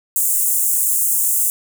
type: high-pass noise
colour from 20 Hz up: pink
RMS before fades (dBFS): -17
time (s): 0.16-1.5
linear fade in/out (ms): 0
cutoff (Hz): 7400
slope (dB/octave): 48
effects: none